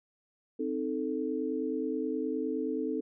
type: chord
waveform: sine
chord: A diminished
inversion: first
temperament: equal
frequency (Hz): 261.6 / 311.1 / 440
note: C4 / Eb4 / A4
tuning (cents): 0 / 0 / 0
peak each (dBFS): -34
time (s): 0.59-3.01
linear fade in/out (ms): 10
effects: none